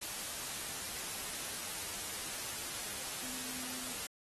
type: tone in noise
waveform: sine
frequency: 254.3 Hz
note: C4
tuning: 49 cents flat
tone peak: -51 dBFS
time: 3.23-3.93 s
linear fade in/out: 10 ms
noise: white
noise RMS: -41 dBFS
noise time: 0.01-4.07 s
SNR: -13 dB
effects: AAC 32 kbps